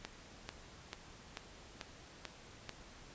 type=click train; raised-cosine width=0.2 ms; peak=-24 dBFS; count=7; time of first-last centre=0.05-2.693 s; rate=2.27 Hz; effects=pink hiss -56 dBFS RMS until 3.14 s + resampled to 16000 Hz